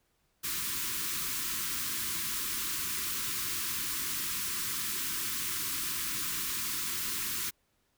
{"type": "band-stop noise", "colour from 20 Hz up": "white", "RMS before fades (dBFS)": -34, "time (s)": [0.43, 7.51], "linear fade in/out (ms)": 20, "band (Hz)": [400, 980], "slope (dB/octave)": 96, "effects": ["pink hiss -74 dBFS RMS until 7.97 s"]}